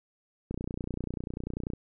click train, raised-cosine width 3 ms, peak -21 dBFS, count 38, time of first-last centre 0.51-1.735 s, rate 30.2 Hz, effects none

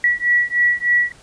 sine beating tone pair, 1936 / 1939.3 Hz, B6 / B6, -35 / -32 cents, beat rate 3.3 Hz, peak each -17 dBFS, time 0.04-1.12 s, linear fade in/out 2 ms, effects pink hiss -47 dBFS RMS until 1.22 s + resampled to 22050 Hz

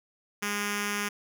5% pulse tone with notch filter, 205.3 Hz, G#3, 20 cents flat, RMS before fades -31 dBFS, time 0.42-1.09 s, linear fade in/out 10 ms, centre 660 Hz, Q 0.87, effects none

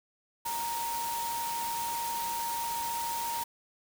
sine tone in noise, 932.3 Hz, A#5, in tune, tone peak -32 dBFS, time 0.45-3.44 s, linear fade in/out 10 ms, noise white, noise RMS -38 dBFS, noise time 0.45-3.44 s, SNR +3 dB, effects none

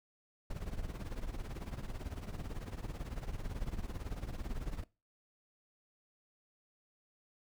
brown noise with tremolo, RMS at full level -37 dBFS, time 0.5-4.84 s, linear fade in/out 5 ms, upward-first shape triangle, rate 18 Hz, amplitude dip 85%, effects noise-tail reverb RT60 0.3 s tail -21 dB re dry

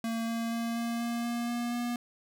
square tone with pitch steps, 228 / 229.7 / 231.4 / 233.2 / 235 / 236.7 / 238.5 / 240.3 Hz, A#3 / A#3 / A#3 / A#3 / A#3 / A#3 / A#3 / B3, -38 / -25 / -13 / +1 / +14 / +27 / +40 / -47 cents, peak -31 dBFS, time 0.04-1.96 s, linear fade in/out 2 ms, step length 240 ms, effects none

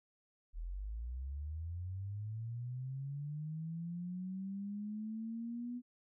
sine linear sweep, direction up, 38.48 to 246.9 Hz, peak -39 dBFS, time 0.53-5.82 s, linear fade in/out 50 ms, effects none

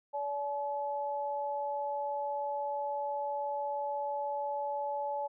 sine tone pair together, 573.3 / 857 Hz, D5 / A5, -42 / -46 cents, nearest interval perfect fifth, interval 696 cents, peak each -36 / -34 dBFS, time 0.13-5.28 s, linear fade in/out 20 ms, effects none

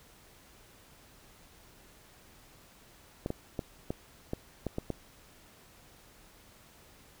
clicks, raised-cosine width 2 ms, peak -19 dBFS, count 8, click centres 3.261 / 3.304 / 3.592 / 3.905 / 4.334 / 4.667 / 4.784 / 4.903 s, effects pink hiss -58 dBFS RMS until 7.2 s

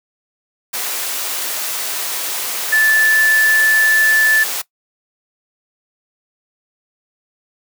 sine tone in noise, 1749 Hz, A6, 11 cents flat, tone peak -10 dBFS, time 2.72-4.44 s, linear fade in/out 10 ms, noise white, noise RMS -22 dBFS, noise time 0.73-4.62 s, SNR +9 dB, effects noise-tail reverb RT60 0.1 s tail -19 dB re dry + high-pass 400 Hz 12 dB/octave

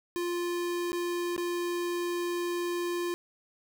square tone with dropouts, 349.2 Hz, F4, in tune, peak -30 dBFS, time 0.16-3.14 s, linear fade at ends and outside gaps 0 ms, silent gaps 0.919-0.93 / 1.364-1.379 s, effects none

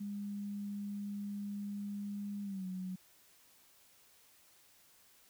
sine tone with pitch glide, 203.1 to 185.17 Hz, G#3 to F#3, -38 to +2 cents, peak -38 dBFS, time 0-2.96 s, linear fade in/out 10 ms, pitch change -160 cents, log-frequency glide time 2.43-2.66 s, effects white hiss -65 dBFS RMS until 5.29 s

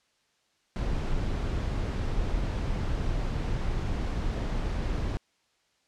brown noise, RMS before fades -29 dBFS, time 0.76-5.17 s, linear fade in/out 0 ms, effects white hiss -70 dBFS RMS until 5.87 s + low-pass 6000 Hz 12 dB/octave

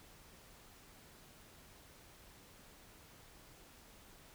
silence, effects pink hiss -60 dBFS RMS until 4.34 s

